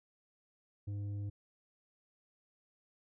triangle tone with tanh clipping, 101.6 Hz, G#2, 38 cents flat, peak -38 dBFS, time 0.87-1.3 s, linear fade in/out 10 ms, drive 11 dB, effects none

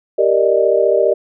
sine chord, Eb major seventh, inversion first, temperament equal, 392 / 466.2 / 587.3 / 622.3 Hz, G4 / Bb4 / D5 / Eb5, 0 / 0 / 0 / 0 cents, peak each -16 dBFS, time 0.18-1.14 s, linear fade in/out 10 ms, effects none

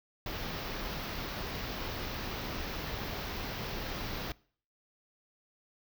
pink band-stop noise, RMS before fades -38 dBFS, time 0.26-4.32 s, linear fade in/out 2 ms, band 5700 to 14000 Hz, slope 48 dB/octave, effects noise-tail reverb RT60 0.5 s tail -23 dB re dry

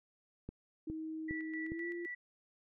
click train, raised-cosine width 3 ms, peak -30 dBFS, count 4, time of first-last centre 0.49-1.72 s, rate 2.44 Hz
sine tone with pitch glide, 316.7 to 345.4 Hz, D#4 to F4, +31 to -19 cents, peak -39 dBFS, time 0.87-2.06 s, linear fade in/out 5 ms, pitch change +150 cents, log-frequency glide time 1.65-1.88 s
sine tone with tremolo, 1958 Hz, B6, 15 cents flat, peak -40 dBFS, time 1.28-2.15 s, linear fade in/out 10 ms, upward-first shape square, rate 3.9 Hz, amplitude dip 60%
effects none

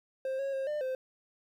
triangle tone with pitch steps, 528 / 548 / 536 / 599 / 519 Hz, C5 / C#5 / C5 / D5 / C5, +16 / -20 / +42 / +34 / -14 cents, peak -29 dBFS, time 0.25-0.95 s, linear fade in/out 2 ms, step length 140 ms, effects 11-bit

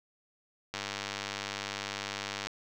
click train, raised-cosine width 0.2 ms, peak -17 dBFS, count 174, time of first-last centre 0.74-2.47 s, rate 100 Hz, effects none

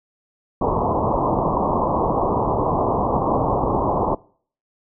white low-pass noise, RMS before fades -20 dBFS, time 0.61-4.15 s, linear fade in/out 5 ms, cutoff 1100 Hz, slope 96 dB/octave, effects noise-tail reverb RT60 0.5 s tail -23 dB re dry

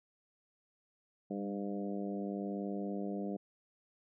harmonic tone with a mistuned harmonic, 100.9 Hz, G#2, 49 cents flat, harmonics 2 / 3 / 4 / 5 / 6 / 7, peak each -38 / -42 / -44 / -46 / -48 / -49 dBFS, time 1.3-3.37 s, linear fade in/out 10 ms, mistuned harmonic 2, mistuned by -25 cents, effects none

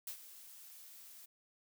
blue noise with ADSR envelope, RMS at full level -42 dBFS, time 0.07-1.26 s, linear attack 4 ms, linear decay 92 ms, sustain -13 dB, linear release 11 ms, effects none

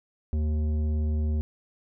sine tone with tanh clipping, 76.5 Hz, D#2, 29 cents flat, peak -25 dBFS, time 0.33-1.41 s, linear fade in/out 0 ms, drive 11 dB, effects none

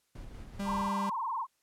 brown noise with tremolo, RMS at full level -44 dBFS, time 0.15-0.89 s, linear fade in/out 5 ms, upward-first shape square, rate 5.2 Hz, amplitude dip 30%
45% pulse tone, 198.9 Hz, G3, 25 cents sharp, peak -33 dBFS, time 0.59-1.1 s, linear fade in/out 10 ms
sine tone with vibrato, 989 Hz, B5, 2 cents sharp, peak -31 dBFS, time 0.64-1.47 s, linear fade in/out 50 ms, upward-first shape sine, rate 20 Hz, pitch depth 180 cents each way
effects white hiss -75 dBFS RMS until 1.62 s + low-pass 12000 Hz 12 dB/octave

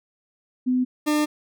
sine / 40% pulse tone pair in turn, 252.8 / 300.6 Hz, B3 / D4, +41 / +40 cents, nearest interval minor third, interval 299 cents, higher second, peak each -18 dBFS, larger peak neither, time 0.66-0.85 / 1.06-1.26 s, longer second, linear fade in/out 20 ms, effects none

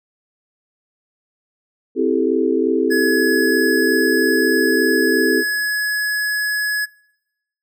sine chord, A minor seventh, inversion first, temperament equal with one note detuned, 261.6 / 329.6 / 392 / 435.2 Hz, C4 / E4 / G4 / A4, 0 / 0 / 0 / -19 cents, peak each -20 dBFS, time 1.95-5.44 s, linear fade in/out 50 ms
square tone, 1690 Hz, G#6, 30 cents sharp, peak -19 dBFS, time 2.9-6.86 s, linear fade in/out 20 ms
effects noise-tail reverb RT60 0.9 s tail -24 dB re dry

